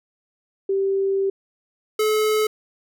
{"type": "tone pair in turn", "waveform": ["sine", "square"], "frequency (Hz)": [390, 430.1], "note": ["G4", "A4"], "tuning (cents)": [-9, -39], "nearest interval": "major second", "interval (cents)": 170, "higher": "second", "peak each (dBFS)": -18, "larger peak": "neither", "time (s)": [[0.69, 1.3], [1.99, 2.47]], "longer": "first", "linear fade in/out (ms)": 5, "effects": []}